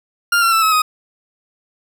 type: tone with pitch steps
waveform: 40% pulse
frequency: 1400 / 1361.7 / 1324.5 / 1288.3 / 1253 Hz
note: F6 / F6 / E6 / E6 / D#6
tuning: +4 / -44 / +8 / -40 / +12 cents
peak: -11 dBFS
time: 0.32-0.82 s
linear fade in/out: 5 ms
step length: 100 ms
effects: none